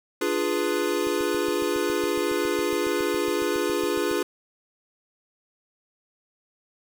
square chord, D diminished seventh, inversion none, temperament equal with one note detuned, 296.7 / 349.2 / 415.3 / 493.9 Hz, D4 / F4 / Ab4 / Cb5, +18 / 0 / 0 / 0 cents, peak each -31 / -28 / -28 / -31 dBFS, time 0.21-4.23 s, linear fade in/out 5 ms
click train, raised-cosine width 3 ms, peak -29 dBFS, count 23, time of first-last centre 1.07-4.113 s, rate 7.23 Hz
effects none

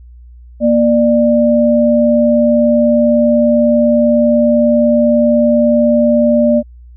sine tone pair together, 235.9 / 594 Hz, A#3 / D5, +21 / +20 cents, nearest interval octave + major third, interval 1599 cents, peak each -10 dBFS, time 0.6-6.63 s, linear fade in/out 50 ms, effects added 60 Hz sine -34 dBFS peak until 6.96 s

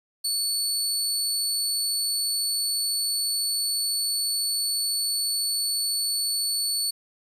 25% pulse tone, 4446 Hz, C#8, 4 cents sharp, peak -19 dBFS, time 0.24-6.91 s, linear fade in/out 10 ms, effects 9-bit

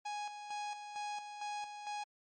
45% pulse tone with tremolo, 830.6 Hz, G#5, in tune, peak -38 dBFS, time 0.05-2.04 s, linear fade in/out 10 ms, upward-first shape square, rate 2.2 Hz, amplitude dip 55%, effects MP3 32 kbps

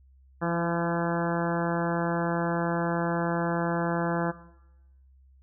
harmonic tone with a mistuned harmonic, 170 Hz, F3, 46 cents flat, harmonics 1 / 2 / 3 / 4 / 5 / 6 / 7 / 8 / 9 / 10, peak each -29 / -32 / -34 / -35 / -36 / -37 / -37 / -38 / -39 / -39 dBFS, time 0.41-4.32 s, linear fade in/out 20 ms, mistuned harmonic 2, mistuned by -16 cents, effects noise-tail reverb RT60 0.9 s tail -17 dB re dry + added 66 Hz sine -54 dBFS peak until 5.42 s

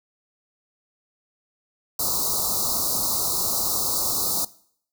white band-stop noise, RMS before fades -24 dBFS, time 1.99-4.45 s, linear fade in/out 5 ms, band 1300 to 3900 Hz, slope 96 dB/octave, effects noise-tail reverb RT60 0.6 s tail -20 dB re dry

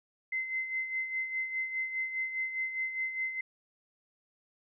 sine tone with tremolo, 2062 Hz, C7, 26 cents flat, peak -29 dBFS, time 0.32-3.41 s, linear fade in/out 5 ms, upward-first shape sine, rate 4.9 Hz, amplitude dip 60%, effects none

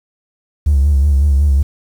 triangle tone with vibrato, 70.8 Hz, C#2, 37 cents sharp, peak -5 dBFS, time 0.66-1.63 s, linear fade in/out 10 ms, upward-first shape sine, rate 5.4 Hz, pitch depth 82 cents each way, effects tanh soft clip ceiling -5 dBFS + 7-bit

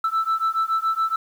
sine beating tone pair, 1318.5 / 1325.6 Hz, E6 / E6, 0 / +9 cents, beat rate 7.1 Hz, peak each -21 dBFS, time 0.04-1.16 s, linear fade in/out 5 ms, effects tanh soft clip ceiling -16 dBFS + 8-bit

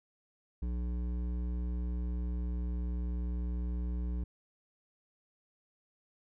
sine tone with hard clipping, 60.2 Hz, B1, 44 cents flat, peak -34 dBFS, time 0.62-4.24 s, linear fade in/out 5 ms, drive 11 dB, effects none

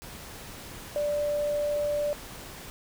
sine tone in noise, 587.3 Hz, D5, in tune, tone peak -25 dBFS, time 0.96-2.13 s, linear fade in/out 0 ms, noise pink, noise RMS -43 dBFS, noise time 0.02-2.7 s, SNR +15 dB, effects none

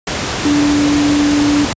sine tone in noise, 291.6 Hz, D4, 12 cents flat, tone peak -10 dBFS, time 0.45-1.65 s, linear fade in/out 2 ms, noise pink, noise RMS -18 dBFS, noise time 0.07-1.73 s, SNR +5 dB, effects high-pass 80 Hz 12 dB/octave + resampled to 16000 Hz

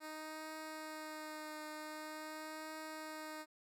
10% pulse tone with vibrato, 309.7 Hz, D#4, 8 cents flat, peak -37 dBFS, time 0-3.46 s, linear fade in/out 50 ms, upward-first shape triangle, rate 0.45 Hz, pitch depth 21 cents each way, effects none

